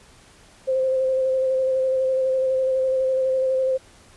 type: tone with vibrato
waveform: sine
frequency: 523.3 Hz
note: C5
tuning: in tune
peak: -18 dBFS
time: 0.67-3.78 s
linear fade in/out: 20 ms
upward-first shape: square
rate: 12 Hz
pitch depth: 14 cents each way
effects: pink hiss -51 dBFS RMS until 4.16 s + resampled to 24000 Hz